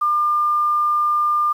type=tone; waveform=sine; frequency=1200 Hz; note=D6; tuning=37 cents sharp; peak=-15 dBFS; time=0.01-1.53 s; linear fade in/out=10 ms; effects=8-bit